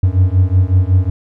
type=beating tone pair; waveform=triangle; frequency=90 / 95.4 Hz; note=F#2 / G2; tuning=-47 / -47 cents; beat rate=5.4 Hz; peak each=-10 dBFS; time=0.03-1.1 s; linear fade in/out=5 ms; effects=none